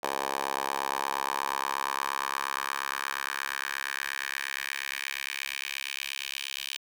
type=tone with high-pass filter sweep; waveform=10% pulse; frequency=68.5 Hz; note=C#2; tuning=20 cents flat; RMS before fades=-33 dBFS; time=0.03-6.77 s; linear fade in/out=5 ms; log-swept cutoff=680 to 3000 Hz; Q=2.5; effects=none